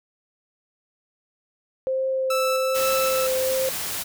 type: tone with vibrato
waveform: sine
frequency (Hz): 523.3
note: C5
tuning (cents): 0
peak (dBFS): -21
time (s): 1.87-3.69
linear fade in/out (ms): 0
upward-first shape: triangle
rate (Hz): 1.2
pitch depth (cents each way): 17
type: tone with tremolo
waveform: sawtooth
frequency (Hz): 1318.5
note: E6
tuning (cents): 0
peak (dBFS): -20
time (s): 2.3-3.27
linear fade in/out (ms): 5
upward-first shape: square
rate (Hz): 1.9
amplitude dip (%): 30
type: noise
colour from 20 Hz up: white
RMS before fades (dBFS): -29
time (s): 2.74-4.04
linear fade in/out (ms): 20
effects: none